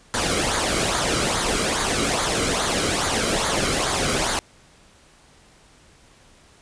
pink noise with flanger, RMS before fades -22 dBFS, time 0.14-4.39 s, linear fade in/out 0 ms, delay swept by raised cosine 0.36 to 1.16 ms, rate 2.4 Hz, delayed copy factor -0.6, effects pink hiss -53 dBFS RMS until 6.61 s + resampled to 22050 Hz

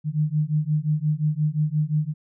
sine beating tone pair, 149.4 / 155.1 Hz, D3 / D#3, +30 / -5 cents, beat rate 5.7 Hz, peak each -23 dBFS, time 0.04-2.14 s, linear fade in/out 50 ms, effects none

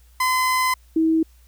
30% pulse / sine tone pair in turn, 1022 / 321.9 Hz, C6 / E4, -41 / -41 cents, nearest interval octave + minor sixth, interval 2000 cents, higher first, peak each -15 dBFS, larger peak neither, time 0.2-0.74 / 0.96-1.23 s, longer first, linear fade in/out 5 ms, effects added 60 Hz sine -49 dBFS peak until 1.47 s + white hiss -60 dBFS RMS until 1.47 s

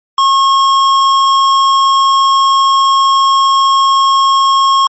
square tone, 1085 Hz, C#6, 37 cents flat, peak -7 dBFS, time 0.18-4.87 s, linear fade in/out 2 ms, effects low-pass 6000 Hz 12 dB/octave + MP3 32 kbps

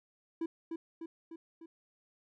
triangle tone with echo, 329.6 Hz, E4, in tune, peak -30 dBFS, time 0.41-0.46 s, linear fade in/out 5 ms, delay 300 ms, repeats 4, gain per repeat -4 dB, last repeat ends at 1.66 s, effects none

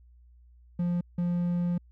triangle tone pair in turn, 174.9 / 174.9 Hz, F3 / F3, +3 / +3 cents, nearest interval unison, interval 0 cents, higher neither, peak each -23 dBFS, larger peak neither, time 0.79-1.01 / 1.18-1.78 s, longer second, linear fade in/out 5 ms, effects added 60 Hz sine -53 dBFS peak until 1.91 s

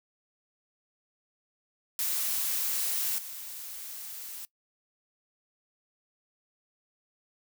blue noise with level steps, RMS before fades -30 / -41 dBFS, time 1.99-4.45 s, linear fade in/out 0 ms, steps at 3.18 s, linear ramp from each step 5 ms, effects noise-tail reverb RT60 0.1 s tail -21 dB re dry

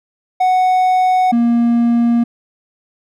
triangle tone pair in turn, 740 / 235.6 Hz, F#5 / A#3, 0 / +19 cents, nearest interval octave + minor sixth, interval 1981 cents, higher first, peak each -8 dBFS, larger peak neither, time 0.4-1.32 / 1.32-2.24 s, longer neither, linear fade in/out 10 ms, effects none

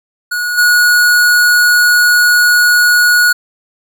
square tone with level steps, 1455 Hz, F#6, 29 cents flat, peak -15 / -7 dBFS, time 0.31-3.33 s, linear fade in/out 10 ms, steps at 0.57 s, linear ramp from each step 20 ms, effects none

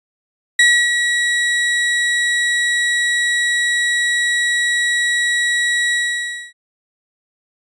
35% pulse tone with ADSR envelope, 1922 Hz, B6, 48 cents flat, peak -6 dBFS, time 0.59-6.53 s, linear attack 4 ms, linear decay 290 ms, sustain -7 dB, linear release 600 ms, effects resampled to 24000 Hz

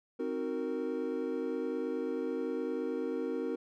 triangle chord, C half-diminished seventh, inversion none, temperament equal with one note detuned, 261.6 / 311.1 / 370 / 463.5 Hz, C4 / Eb4 / Gb4 / Bb4, 0 / 0 / 0 / -10 cents, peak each -36 / -37 / -37 / -34 dBFS, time 0.19-3.56 s, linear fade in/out 10 ms, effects none

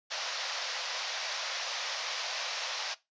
white band-pass noise, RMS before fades -36 dBFS, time 0.1-2.95 s, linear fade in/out 20 ms, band 520 to 5900 Hz, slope 48 dB/octave, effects noise-tail reverb RT60 0.2 s tail -18 dB re dry + resampled to 16000 Hz

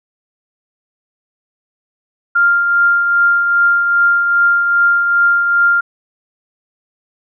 sine tone with tremolo, 1396.9 Hz, F6, in tune, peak -7 dBFS, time 2.35-5.81 s, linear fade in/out 10 ms, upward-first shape triangle, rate 2.5 Hz, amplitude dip 45%, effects none

